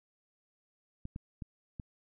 clicks, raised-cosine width 5 ms, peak -28 dBFS, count 4, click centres 1.054 / 1.161 / 1.422 / 1.798 s, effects none

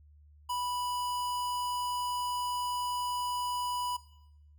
square tone, 985 Hz, B5, 5 cents flat, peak -32 dBFS, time 0.49-3.97 s, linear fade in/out 10 ms, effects noise-tail reverb RT60 0.8 s tail -17 dB re dry + added 74 Hz sine -55 dBFS peak until 4.58 s

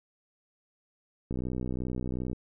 click train, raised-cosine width 3 ms, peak -21 dBFS, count 65, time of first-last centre 1.31-2.331 s, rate 62.7 Hz, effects none

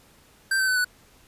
square tone with pitch steps, 1568 / 1539.3 / 1511.1 / 1483.4 Hz, G6 / G6 / F#6 / F#6, 0 / -32 / +36 / +4 cents, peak -21 dBFS, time 0.51-0.846 s, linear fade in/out 5 ms, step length 84 ms, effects pink hiss -56 dBFS RMS until 1.27 s + resampled to 32000 Hz

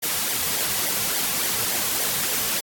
white noise with flanger, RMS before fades -24 dBFS, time 0.02-2.61 s, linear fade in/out 20 ms, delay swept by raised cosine 0.73 to 3.33 ms, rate 3.5 Hz, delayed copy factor -0.6, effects AAC 64 kbps

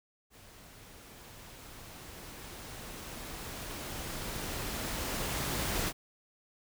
pink noise with level ramp, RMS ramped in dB -55 to -32 dBFS, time 0.3-5.93 s, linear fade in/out 50 ms, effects none

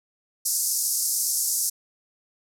white band-pass noise, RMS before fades -25 dBFS, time 0.45-1.7 s, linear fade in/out 10 ms, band 5100 to 13000 Hz, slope 48 dB/octave, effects none

